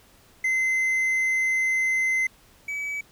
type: tone pair in turn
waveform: triangle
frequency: 2060 / 2285 Hz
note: C7 / D7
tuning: -28 / -48 cents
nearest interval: major second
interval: 180 cents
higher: second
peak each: -19 / -26 dBFS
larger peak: first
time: 0.44-2.27 / 2.68-3.01 s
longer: first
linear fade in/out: 5 ms
effects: pink hiss -56 dBFS RMS until 3.11 s